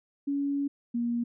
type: tone pair in turn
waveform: sine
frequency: 281.8 / 237 Hz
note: C#4 / A#3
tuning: +29 / +29 cents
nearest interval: minor third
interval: 300 cents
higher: first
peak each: -26 dBFS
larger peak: neither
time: 0.27-0.68 / 0.94-1.24 s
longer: first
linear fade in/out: 10 ms
effects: none